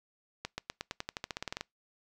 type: accelerating click train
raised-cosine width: 0.2 ms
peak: -18 dBFS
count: 16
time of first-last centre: 0.45-1.61 s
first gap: 130 ms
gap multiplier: 0.92
effects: noise-tail reverb RT60 0.2 s tail -26 dB re dry